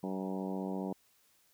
harmonic tone with a mistuned harmonic, 95.1 Hz, F#2, 48 cents sharp, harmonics 2 / 3 / 4 / 5 / 6 / 7 / 8 / 9 / 10, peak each -37 / -41 / -43 / -45 / -47 / -48 / -49 / -50 / -51 dBFS, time 0.03-0.93 s, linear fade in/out 5 ms, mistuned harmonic 8, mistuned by +25 cents, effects white hiss -69 dBFS RMS until 1.53 s

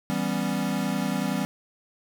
square chord, C# half-diminished seventh, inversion first, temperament equal, 164.81 / 196 / 246.9 / 277.2 Hz, E3 / G3 / B3 / C#4, 0 / 0 / 0 / 0 cents, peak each -33 / -29 / -31 / -33 dBFS, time 0.1-1.45 s, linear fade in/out 0 ms, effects none

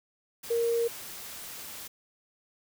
sine tone in noise, 466.2 Hz, A#4, in tune, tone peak -24 dBFS, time 0.5-0.88 s, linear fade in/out 10 ms, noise white, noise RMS -42 dBFS, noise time 0.43-1.88 s, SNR +15 dB, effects none

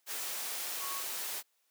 sine tone in noise, 1108.7 Hz, C#6, in tune, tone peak -41 dBFS, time 0.79-1.03 s, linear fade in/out 50 ms, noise white, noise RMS -38 dBFS, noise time 0.06-1.43 s, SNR -6 dB, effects white hiss -75 dBFS RMS until 1.7 s + high-pass 400 Hz 12 dB/octave

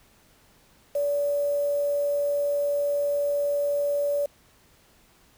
sine tone with quantisation, 574 Hz, D5, 40 cents flat, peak -22 dBFS, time 0.95-4.26 s, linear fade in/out 5 ms, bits 7, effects pink hiss -59 dBFS RMS until 5.37 s

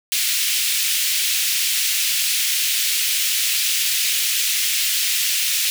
pink high-pass noise, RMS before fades -20 dBFS, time 0.12-5.7 s, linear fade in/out 0 ms, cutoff 2400 Hz, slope 24 dB/octave, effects none

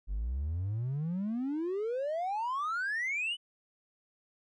triangle exponential sweep, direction up, 46.25 to 3036 Hz, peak -28 dBFS, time 0.07-3.37 s, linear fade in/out 50 ms, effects tanh soft clip ceiling -26 dBFS + resampled to 22050 Hz

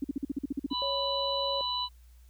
sine tone bursts, 277.2 Hz, C#4, in tune, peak -27 dBFS, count 11, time 0.02-0.733 s, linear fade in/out 5 ms, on 23 ms, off 46 ms
harmonic tone, 992 Hz, B5, 7 cents sharp, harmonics 1 / 3 / 4, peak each -33 / -37 / -32 dBFS, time 0.7-1.89 s, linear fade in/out 50 ms
sine tone, 554.4 Hz, C#5, in tune, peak -32 dBFS, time 0.82-1.61 s, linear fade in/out 0 ms
effects added 60 Hz sine -52 dBFS peak until 2.29 s + white hiss -68 dBFS RMS until 2.29 s

